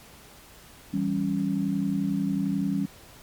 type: chord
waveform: sine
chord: C# diminished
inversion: first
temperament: equal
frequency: 164.81 / 196 / 277.2 Hz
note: E3 / G3 / C#4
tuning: 0 / 0 / 0 cents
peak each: -31 / -26 / -28 dBFS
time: 0.93-2.86 s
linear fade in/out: 10 ms
effects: pink hiss -50 dBFS RMS until 3.22 s + MP3 96 kbps